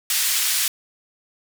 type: band-pass noise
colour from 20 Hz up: white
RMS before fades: -21 dBFS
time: 0.1-0.68 s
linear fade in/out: 2 ms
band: 1900 to 14000 Hz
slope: 12 dB/octave
effects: none